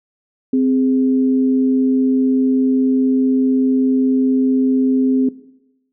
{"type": "tone pair together", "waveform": "sine", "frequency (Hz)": [260, 415.2], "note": ["C4", "G#4"], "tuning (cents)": [-11, 0], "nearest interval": "minor sixth", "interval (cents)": 811, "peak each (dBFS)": [-12, -23], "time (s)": [0.53, 5.29], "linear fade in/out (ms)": 5, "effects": ["noise-tail reverb RT60 0.9 s tail -18 dB re dry"]}